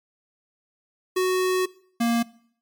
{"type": "tone pair in turn", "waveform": "square", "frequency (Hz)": [370, 233.6], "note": ["F#4", "A#3"], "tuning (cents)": [0, 4], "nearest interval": "minor sixth", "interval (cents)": 796, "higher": "first", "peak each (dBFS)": -20, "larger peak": "neither", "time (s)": [[1.16, 1.66], [2, 2.23]], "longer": "first", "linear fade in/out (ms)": 10, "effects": ["noise-tail reverb RT60 0.6 s tail -21 dB re dry", "MP3 96 kbps"]}